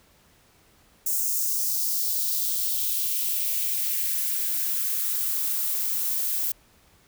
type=noise with high-pass filter sweep; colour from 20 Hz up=violet; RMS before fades=-26 dBFS; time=1.06-6.52 s; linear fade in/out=5 ms; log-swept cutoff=7100 to 650 Hz; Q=2; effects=pink hiss -59 dBFS RMS until 7.07 s